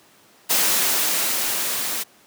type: noise with level ramp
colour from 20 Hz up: white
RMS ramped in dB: -18 to -26 dBFS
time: 0.49-2.04 s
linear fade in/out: 20 ms
effects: pink hiss -53 dBFS RMS until 2.26 s + high-pass 200 Hz 12 dB/octave